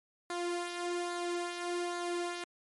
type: tone with flanger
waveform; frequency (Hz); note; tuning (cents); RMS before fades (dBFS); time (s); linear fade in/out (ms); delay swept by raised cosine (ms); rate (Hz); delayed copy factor
sawtooth; 349.8; F4; +3; -36; 0.3-2.44; 2; 0.35 to 2.75; 1.2; -0.55
effects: MP3 48 kbps